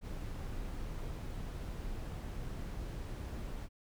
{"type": "noise", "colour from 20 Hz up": "brown", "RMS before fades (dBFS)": -41, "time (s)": [0.01, 3.69], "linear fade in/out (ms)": 50, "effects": []}